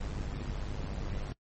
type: noise with amplitude modulation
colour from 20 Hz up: brown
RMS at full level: -33 dBFS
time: 0-1.33 s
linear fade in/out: 10 ms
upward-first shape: sine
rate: 101 Hz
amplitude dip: 65%
effects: noise-tail reverb RT60 0.1 s tail -22 dB re dry + MP3 32 kbps